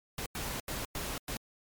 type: noise bursts at uneven times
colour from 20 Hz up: pink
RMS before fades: -37 dBFS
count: 5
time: 0.18-0.26 / 0.35-0.6 / 0.68-0.85 / 0.95-1.18 / 1.28-1.37 s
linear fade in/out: 2 ms
effects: MP3 96 kbps